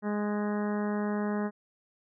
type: harmonic tone with a mistuned harmonic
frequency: 207.7 Hz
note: G#3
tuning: in tune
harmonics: 1 / 2 / 3 / 4 / 5 / 6 / 7 / 8 / 9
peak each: -29 / -35 / -39 / -41 / -43 / -45 / -46 / -47 / -48 dBFS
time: 0.02-1.51 s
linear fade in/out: 50 ms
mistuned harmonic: 7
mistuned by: +25 cents
effects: none